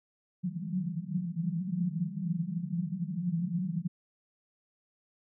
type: band-pass noise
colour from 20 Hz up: pink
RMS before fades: -33 dBFS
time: 0.43-3.88 s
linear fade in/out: 10 ms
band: 160 to 190 Hz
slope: 96 dB/octave
effects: none